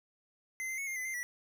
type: tone with pitch steps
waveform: square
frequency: 2063 / 2078 / 2205 / 2116 / 2024 / 2087 / 1949 Hz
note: C7 / C7 / C#7 / C7 / B6 / C7 / B6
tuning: -25 / -12 / -10 / +19 / +42 / -5 / -23 cents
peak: -36 dBFS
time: 0.6-1.23 s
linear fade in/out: 0 ms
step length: 90 ms
effects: none